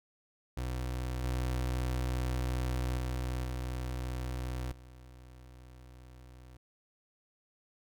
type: tone with level steps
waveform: 30% pulse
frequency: 62.6 Hz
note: B1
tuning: 24 cents sharp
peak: -31 / -28 / -30 / -32 / -48 dBFS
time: 0.57-6.57 s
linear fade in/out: 5 ms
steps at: 1.24 / 2.98 / 3.44 / 4.72 s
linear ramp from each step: 2 ms
effects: none